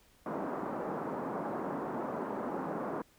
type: band-pass noise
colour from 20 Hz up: pink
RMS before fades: -37 dBFS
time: 0.26-3.02 s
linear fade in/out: 2 ms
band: 190 to 1200 Hz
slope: 24 dB/octave
effects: pink hiss -65 dBFS RMS until 3.18 s